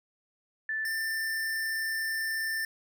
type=tone pair in turn; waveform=sine / square; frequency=1758 / 1784.6 Hz; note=A6 / A6; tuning=-2 / +24 cents; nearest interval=unison; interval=26 cents; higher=second; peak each=-29 / -30 dBFS; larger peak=first; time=0.69-0.85 / 0.85-2.65 s; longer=second; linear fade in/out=2 ms; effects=none